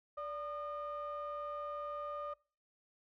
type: ring-modulated tone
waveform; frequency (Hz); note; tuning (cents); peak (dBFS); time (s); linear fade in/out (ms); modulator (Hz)
triangle; 317.9; D#4; +37; -33; 0.17-2.34; 10; 901
effects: noise-tail reverb RT60 0.4 s tail -24 dB re dry + tanh soft clip ceiling -33 dBFS